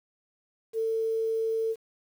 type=tone with quantisation; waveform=sine; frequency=447.9 Hz; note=A4; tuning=31 cents sharp; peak=-25 dBFS; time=0.73-1.76 s; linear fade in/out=50 ms; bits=9; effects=none